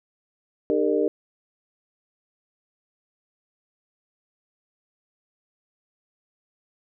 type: tone cluster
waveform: sine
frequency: 302.7 / 398.8 / 459.4 / 603 Hz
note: D#4 / G4 / A#4 / D5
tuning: -48 / +30 / -25 / +46 cents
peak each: -25 / -24 / -23 / -28 dBFS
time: 0.7-1.08 s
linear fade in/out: 0 ms
effects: none